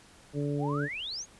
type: harmonic tone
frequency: 144.4 Hz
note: D3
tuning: 29 cents flat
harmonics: 1 / 2 / 3 / 4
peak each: -31 / -33 / -35 / -41 dBFS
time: 0.33-0.89 s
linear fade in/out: 50 ms
type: exponential sweep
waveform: sine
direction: up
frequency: 659.3 to 6920 Hz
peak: -34 dBFS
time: 0.58-1.26 s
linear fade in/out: 50 ms
effects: pink hiss -56 dBFS RMS until 1.39 s + resampled to 24000 Hz